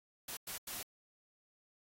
white noise bursts at uneven times, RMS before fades -43 dBFS, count 3, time 0.28-0.37 / 0.47-0.58 / 0.67-0.83 s, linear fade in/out 5 ms, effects AAC 48 kbps

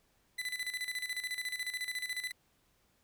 30% pulse tone with tremolo, 2000 Hz, B6, 21 cents sharp, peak -31 dBFS, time 0.38-2.32 s, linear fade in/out 10 ms, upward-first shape square, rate 14 Hz, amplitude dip 70%, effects pink hiss -72 dBFS RMS until 3.03 s

